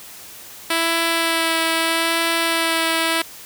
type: tone with vibrato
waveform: 5% pulse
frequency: 329.6 Hz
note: E4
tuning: in tune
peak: -6 dBFS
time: 0.7-3.22 s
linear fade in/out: 5 ms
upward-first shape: sine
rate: 0.78 Hz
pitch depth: 14 cents each way
effects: white hiss -39 dBFS RMS until 3.45 s